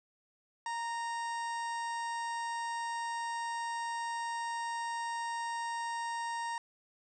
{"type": "harmonic tone with a mistuned harmonic", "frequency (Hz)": 932.3, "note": "A#5", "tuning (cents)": 0, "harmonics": [1, 2, 3, 4, 5, 6, 7, 8, 9], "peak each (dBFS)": [-35, -42, -53, -54, -56, -51, -62, -58, -53], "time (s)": [0.66, 6.58], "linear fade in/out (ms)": 2, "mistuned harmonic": 2, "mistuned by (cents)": -16, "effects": []}